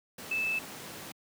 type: tone in noise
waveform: sine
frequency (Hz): 2626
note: E7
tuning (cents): -7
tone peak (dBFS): -28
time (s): 0.31-0.59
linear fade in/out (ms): 5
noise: pink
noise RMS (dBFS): -43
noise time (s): 0.18-1.12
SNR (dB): +12
effects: high-pass 150 Hz 12 dB/octave